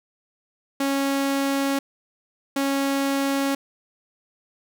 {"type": "tone pair in turn", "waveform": "sawtooth", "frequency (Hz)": [275.6, 275.6], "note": ["C#4", "C#4"], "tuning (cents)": [-10, -10], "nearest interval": "unison", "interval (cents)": 0, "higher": "neither", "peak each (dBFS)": -17, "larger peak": "neither", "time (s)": [[0.8, 1.79], [2.56, 3.55]], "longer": "neither", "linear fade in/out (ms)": 5, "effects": []}